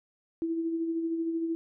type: tone with tremolo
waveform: sine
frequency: 329.6 Hz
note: E4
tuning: in tune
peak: -26 dBFS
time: 0.42-1.55 s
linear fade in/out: 0 ms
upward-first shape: sine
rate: 13 Hz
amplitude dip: 40%
effects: none